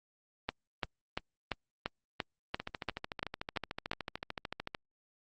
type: two click trains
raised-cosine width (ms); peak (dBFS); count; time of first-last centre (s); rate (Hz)
0.3; -21 / -16; 30 / 11; 2.6-4.748 / 0.49-3.915; 13.5 / 2.92
effects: Opus 32 kbps